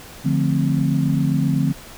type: chord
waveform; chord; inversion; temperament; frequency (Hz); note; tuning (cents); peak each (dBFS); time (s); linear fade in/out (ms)
sine; D minor seventh; none; equal; 146.83 / 174.61 / 220 / 261.6; D3 / F3 / A3 / C4; 0 / 0 / 0 / 0; -19 / -22 / -25 / -22; 0.24-1.73; 20
effects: pink hiss -40 dBFS RMS until 1.97 s